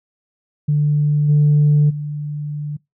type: tone with level steps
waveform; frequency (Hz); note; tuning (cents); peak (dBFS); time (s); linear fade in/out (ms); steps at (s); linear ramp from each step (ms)
sine; 148; D3; +14; -12 / -8 / -22; 0.68-2.77; 10; 1.28 / 1.89; 20
effects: noise-tail reverb RT60 0.2 s tail -24 dB re dry + tanh soft clip ceiling -7 dBFS